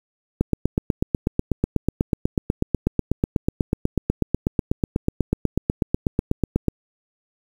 click train, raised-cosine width 3 ms, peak -5 dBFS, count 52, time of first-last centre 0.41-6.683 s, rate 8.13 Hz, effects 7-bit

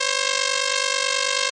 5% pulse ring-modulated tone, 533 Hz, C5, 32 cents sharp, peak -5 dBFS, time 0-1.5 s, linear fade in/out 10 ms, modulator 24.6 Hz, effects MP3 48 kbps

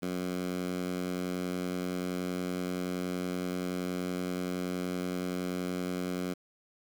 10% pulse tone with high-pass filter, 90.6 Hz, F#2, 36 cents flat, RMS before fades -34 dBFS, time 0.02-6.34 s, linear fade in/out 10 ms, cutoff 200 Hz, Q 2.1, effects 9-bit

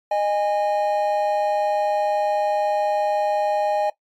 triangle tone pair together, 615.1 / 821 Hz, D#5 / G#5, -20 / -20 cents, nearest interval perfect fourth, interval 500 cents, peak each -19 dBFS, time 0.11-3.9 s, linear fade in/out 5 ms, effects noise-tail reverb RT60 0.1 s tail -17 dB re dry + MP3 96 kbps

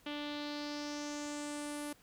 sawtooth tone with low-pass filter sweep, 293.7 Hz, D4, in tune, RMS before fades -41 dBFS, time 0.06-1.93 s, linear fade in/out 5 ms, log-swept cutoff 3200 to 11000 Hz, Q 3.5, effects pink hiss -65 dBFS RMS until 2.02 s

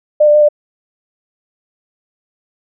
sine tone with pitch steps, 602 / 593 / 601 / 593 Hz, D5 / D5 / D5 / D5, +43 / +17 / +40 / +17 cents, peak -5 dBFS, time 0.2-0.488 s, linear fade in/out 10 ms, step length 72 ms, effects none

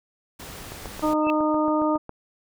pink noise, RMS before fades -39 dBFS, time 0.39-1.14 s, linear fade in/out 10 ms
click train, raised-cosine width 1 ms, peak -21 dBFS, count 11, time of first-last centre 0.72-2.094 s, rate 7.28 Hz
harmonic tone, 306.6 Hz, D#4, 25 cents flat, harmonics 1 / 2 / 3 / 4, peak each -22 / -25 / -27 / -28 dBFS, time 1.02-1.98 s, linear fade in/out 20 ms
sine tone with exponential growth, 2637 Hz, E7, in tune, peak -21 dBFS, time 1.22-1.3 s, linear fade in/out 0 ms, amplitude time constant 17 ms
effects none

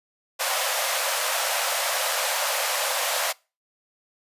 pink high-pass noise, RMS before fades -25 dBFS, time 0.39-3.33 s, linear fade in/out 20 ms, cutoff 510 Hz, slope 96 dB/octave, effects noise-tail reverb RT60 0.3 s tail -24 dB re dry + resampled to 32000 Hz

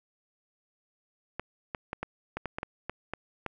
clicks, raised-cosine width 0.5 ms, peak -18 dBFS, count 11, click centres 1.396 / 1.748 / 1.931 / 2.03 / 2.37 / 2.457 / 2.585 / 2.631 / 2.896 / 3.136 / 3.463 s, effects none

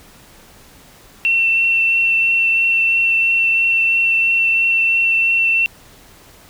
sine tone with vibrato, 2700 Hz, E7, 41 cents sharp, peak -12 dBFS, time 1.25-5.66 s, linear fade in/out 0 ms, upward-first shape triangle, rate 3 Hz, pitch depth 12 cents each way, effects pink hiss -45 dBFS RMS until 6.49 s

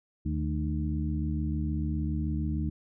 harmonic tone with a mistuned harmonic, 76.3 Hz, D#2, 33 cents flat, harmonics 1 / 2 / 3 / 4, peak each -30 / -33 / -35 / -36 dBFS, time 0.25-2.7 s, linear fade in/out 10 ms, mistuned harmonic 3, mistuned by -73 cents, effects none

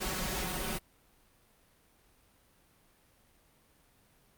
pink noise with comb filter, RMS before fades -35 dBFS, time 0-0.79 s, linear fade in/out 20 ms, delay 5.4 ms, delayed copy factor +0.75, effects pink hiss -66 dBFS RMS until 4.37 s + Opus 48 kbps

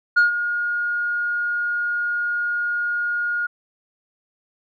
sine tone with ADSR envelope, 1430 Hz, F6, 41 cents sharp, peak -8 dBFS, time 0.16-3.47 s, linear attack 17 ms, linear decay 130 ms, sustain -12 dB, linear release 12 ms, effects tanh soft clip ceiling -10 dBFS

